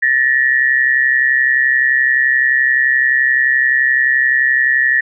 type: tone pair together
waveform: sine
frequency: 1760 / 1891.6 Hz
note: A6 / A#6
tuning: 0 / +25 cents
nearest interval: minor second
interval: 125 cents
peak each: -13 dBFS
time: 0.02-5.01 s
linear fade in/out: 10 ms
effects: none